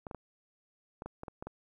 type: clicks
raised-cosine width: 1 ms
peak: -27 dBFS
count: 9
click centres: 0.068 / 0.112 / 0.147 / 1.021 / 1.06 / 1.234 / 1.282 / 1.425 / 1.47 s
effects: 11-bit